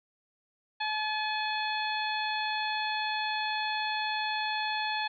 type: harmonic tone with a mistuned harmonic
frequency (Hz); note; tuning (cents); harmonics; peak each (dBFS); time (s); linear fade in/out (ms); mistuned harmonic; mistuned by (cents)
859; A5; -42; 1 / 2 / 3 / 4 / 5; -32 / -35 / -37 / -38 / -39; 0.8-5.08; 10; 3; -31
effects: none

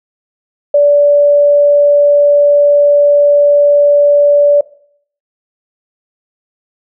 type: tone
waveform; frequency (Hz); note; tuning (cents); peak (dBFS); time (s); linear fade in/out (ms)
sine; 579; D5; -25; -4; 0.74-4.61; 5
effects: noise-tail reverb RT60 0.6 s tail -19 dB re dry

